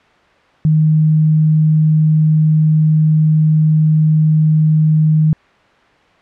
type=tone; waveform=sine; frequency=155.56 Hz; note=D#3; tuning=in tune; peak=-8 dBFS; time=0.65-5.33 s; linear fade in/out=0 ms; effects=white hiss -49 dBFS RMS until 6.21 s + low-pass 2000 Hz 12 dB/octave